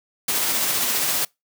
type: noise with tremolo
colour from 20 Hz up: white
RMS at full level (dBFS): -21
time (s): 0.28-1.25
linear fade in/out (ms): 5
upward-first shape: sine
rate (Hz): 15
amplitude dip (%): 25
effects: noise-tail reverb RT60 0.2 s tail -26 dB re dry + high-pass 150 Hz 12 dB/octave